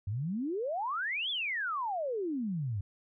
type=exponential two-way sweep; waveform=sine; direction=up then down; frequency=92.5 to 3520 to 92.5 Hz; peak=-31 dBFS; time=0.07-2.81 s; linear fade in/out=5 ms; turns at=1.3 s; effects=none